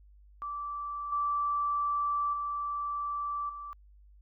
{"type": "tone with level steps", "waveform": "sine", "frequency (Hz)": 1164, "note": "D6", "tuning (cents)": -16, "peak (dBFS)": [-34, -27, -31, -39], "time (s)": [0.42, 3.73], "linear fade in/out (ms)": 0, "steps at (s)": [1.12, 2.33, 3.49], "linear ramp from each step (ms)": 5, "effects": ["added 50 Hz sine -54 dBFS peak until 4.21 s"]}